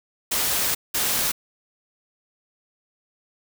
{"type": "noise bursts at uneven times", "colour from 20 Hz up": "white", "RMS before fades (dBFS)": -23, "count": 2, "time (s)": [[0.31, 0.75], [0.94, 1.32]], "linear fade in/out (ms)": 10, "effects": []}